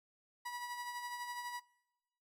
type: tone with tremolo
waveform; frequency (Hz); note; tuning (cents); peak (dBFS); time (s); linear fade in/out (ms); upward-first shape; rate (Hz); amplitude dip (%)
30% pulse; 972; B5; -28; -37; 0.45-1.6; 10; sine; 12; 45
effects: noise-tail reverb RT60 1.0 s tail -26 dB re dry + AAC 64 kbps